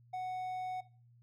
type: tone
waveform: triangle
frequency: 740 Hz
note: F#5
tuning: in tune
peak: -34 dBFS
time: 0.13-0.81 s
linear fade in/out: 10 ms
effects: noise-tail reverb RT60 0.4 s tail -18 dB re dry + added 119 Hz sine -60 dBFS peak until 1.22 s